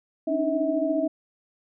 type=tone cluster; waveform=sine; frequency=277 / 300.5 / 314.6 / 645 Hz; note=C#4 / D4 / D#4 / E5; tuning=-1 / +40 / +19 / -38 cents; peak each=-29 / -28 / -29 / -25 dBFS; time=0.27-1.08 s; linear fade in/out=10 ms; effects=none